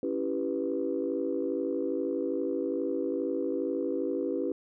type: chord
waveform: sine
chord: C# half-diminished seventh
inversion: none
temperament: equal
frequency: 277.2 / 329.6 / 392 / 493.9 Hz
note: C#4 / E4 / G4 / B4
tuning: 0 / 0 / 0 / 0 cents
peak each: -33 dBFS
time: 0.03-4.52 s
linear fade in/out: 2 ms
effects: tanh soft clip ceiling -18 dBFS